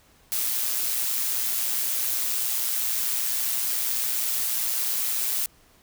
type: noise with amplitude modulation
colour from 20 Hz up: blue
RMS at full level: -24 dBFS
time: 0.32-5.46 s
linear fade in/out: 0 ms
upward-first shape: sine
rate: 120 Hz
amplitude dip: 45%
effects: pink hiss -58 dBFS RMS until 5.82 s